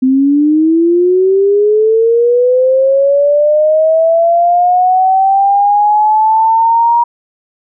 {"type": "linear sweep", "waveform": "sine", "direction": "up", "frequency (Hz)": [255.9, 950], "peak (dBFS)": -6, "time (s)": [0.02, 7.04], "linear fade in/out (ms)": 10, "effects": []}